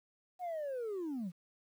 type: linear sweep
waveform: sine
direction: down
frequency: 740 to 160 Hz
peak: -34 dBFS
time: 0.39-1.32 s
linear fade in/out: 50 ms
effects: tanh soft clip ceiling -35 dBFS + 11-bit